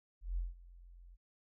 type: tone with ADSR envelope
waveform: sine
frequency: 43.65 Hz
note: F1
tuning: in tune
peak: -32 dBFS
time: 0.21-1.17 s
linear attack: 160 ms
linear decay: 170 ms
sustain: -21 dB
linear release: 34 ms
effects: none